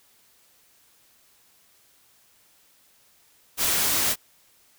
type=noise; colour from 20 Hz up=white; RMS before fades=-23 dBFS; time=3.57-4.16 s; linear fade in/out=50 ms; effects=white hiss -60 dBFS RMS until 4.78 s